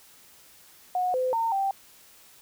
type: tone with pitch steps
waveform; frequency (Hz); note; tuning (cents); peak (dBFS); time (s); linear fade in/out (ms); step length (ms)
sine; 729 / 511 / 912 / 782; F#5 / C5 / A#5 / G5; -26 / -41 / -38 / -4; -23; 0.95-1.71; 2; 190
effects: white hiss -54 dBFS RMS until 2.41 s